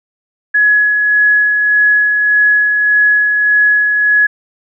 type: tone with tremolo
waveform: sine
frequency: 1686 Hz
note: G#6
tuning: 26 cents sharp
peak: -6 dBFS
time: 0.54-4.27 s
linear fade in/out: 10 ms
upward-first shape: sine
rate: 1.7 Hz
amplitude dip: 35%
effects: none